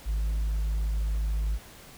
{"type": "tone", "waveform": "sine", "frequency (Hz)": 52.7, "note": "G#1", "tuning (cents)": 26, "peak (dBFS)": -22, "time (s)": [0.05, 1.59], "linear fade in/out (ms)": 50, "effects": ["tanh soft clip ceiling -24 dBFS", "pink hiss -49 dBFS RMS until 1.97 s"]}